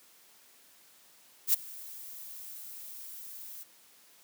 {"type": "noise with ADSR envelope", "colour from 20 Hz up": "violet", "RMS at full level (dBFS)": -22, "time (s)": [1.47, 3.64], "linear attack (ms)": 67, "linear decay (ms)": 13, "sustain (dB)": -23, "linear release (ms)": 16, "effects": ["white hiss -60 dBFS RMS until 4.23 s", "high-pass 150 Hz 12 dB/octave"]}